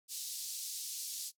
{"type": "band-pass noise", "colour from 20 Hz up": "pink", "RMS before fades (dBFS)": -42, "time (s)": [0.08, 1.32], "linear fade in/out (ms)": 50, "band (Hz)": [4300, 14000], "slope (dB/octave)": 24, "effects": ["noise-tail reverb RT60 0.1 s tail -18 dB re dry"]}